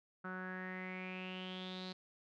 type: tone with low-pass filter sweep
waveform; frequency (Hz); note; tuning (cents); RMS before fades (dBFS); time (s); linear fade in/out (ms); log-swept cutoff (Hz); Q
sawtooth; 185; F#3; 0; -45; 0.24-1.93; 10; 1400 to 4200; 7.9
effects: none